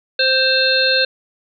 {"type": "harmonic tone with a mistuned harmonic", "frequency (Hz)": 523.3, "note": "C5", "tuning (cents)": 0, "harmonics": [1, 3, 5, 7, 8], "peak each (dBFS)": [-19, -18, -22, -21, -17], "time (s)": [0.19, 1.05], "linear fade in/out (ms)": 5, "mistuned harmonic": 5, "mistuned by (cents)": 29, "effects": []}